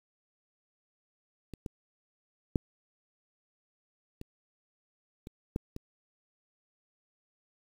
clicks, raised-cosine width 3 ms, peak -29 / -24 / -13 / -29 / -30 / -17 / -27 dBFS, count 7, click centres 1.537 / 1.662 / 2.558 / 4.214 / 5.271 / 5.561 / 5.764 s, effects 8-bit

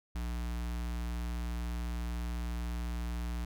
square tone with notch filter, 59 Hz, A#1, 22 cents sharp, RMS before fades -36 dBFS, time 0.15-3.45 s, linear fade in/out 5 ms, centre 480 Hz, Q 1.6, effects none

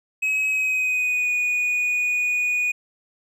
triangle tone with pitch glide, 2552 to 2465 Hz, D#7 to D#7, +43 to -17 cents, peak -18 dBFS, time 0.22-2.72 s, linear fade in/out 10 ms, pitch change -60 cents, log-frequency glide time 0.47-1.31 s, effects none

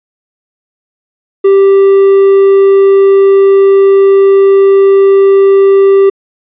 triangle tone with hard clipping, 392 Hz, G4, in tune, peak -3 dBFS, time 1.44-6.1 s, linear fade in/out 10 ms, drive 6 dB, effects resampled to 8000 Hz

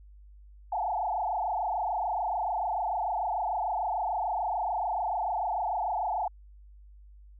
sine tone with frequency modulation, 793 Hz, G5, 20 cents sharp, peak -27 dBFS, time 0.72-6.28 s, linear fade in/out 5 ms, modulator 26.8 Hz, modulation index 3.8, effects added 50 Hz sine -49 dBFS peak until 7.39 s

